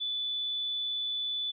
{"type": "tone", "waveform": "sine", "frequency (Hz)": 3479, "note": "A7", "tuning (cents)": -20, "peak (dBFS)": -30, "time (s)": [0, 1.52], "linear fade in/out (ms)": 20, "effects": []}